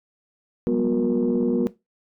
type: tone cluster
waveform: sine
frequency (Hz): 187.3 / 203.3 / 242.7 / 362.6 / 471.8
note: F#3 / G#3 / B3 / F#4 / A#4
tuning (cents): +21 / -37 / -30 / -35 / +21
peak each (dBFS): -29 / -28 / -21 / -24 / -25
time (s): 0.67-1.67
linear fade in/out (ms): 0
effects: noise-tail reverb RT60 0.2 s tail -17 dB re dry + tanh soft clip ceiling -12 dBFS